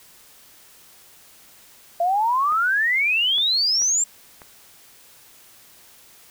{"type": "exponential sweep", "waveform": "sine", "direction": "up", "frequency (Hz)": [670, 7510], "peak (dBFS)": -17, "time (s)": [2, 4.04], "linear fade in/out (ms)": 5}
{"type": "clicks", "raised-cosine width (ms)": 0.5, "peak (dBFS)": -26, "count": 4, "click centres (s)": [2.523, 3.382, 3.819, 4.418]}
{"effects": ["white hiss -50 dBFS RMS until 6.3 s"]}